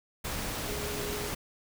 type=tone in noise; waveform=sine; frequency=414.7 Hz; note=G#4; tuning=3 cents flat; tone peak=-38 dBFS; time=0.67-1.29 s; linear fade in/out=10 ms; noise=pink; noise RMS=-35 dBFS; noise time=0.24-1.35 s; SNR=-6 dB; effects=none